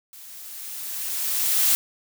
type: noise with level ramp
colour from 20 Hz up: blue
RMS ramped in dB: -44 to -18 dBFS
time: 0.13-1.75 s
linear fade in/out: 0 ms
effects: none